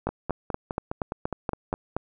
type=two click trains; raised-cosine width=1 ms; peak=-15 / -12 dBFS; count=9 / 9; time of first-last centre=0.09-1.739 / 0.07-1.966 s; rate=4.85 / 4.22 Hz; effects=none